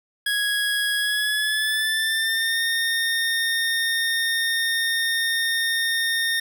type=tone with pitch glide; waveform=25% pulse; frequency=1661.2 to 1832.6 Hz; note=G#6 to A#6; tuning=0 to -30 cents; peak=-17 dBFS; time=0.26-6.4 s; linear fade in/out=5 ms; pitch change=+170 cents; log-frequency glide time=0.96-2.61 s; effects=none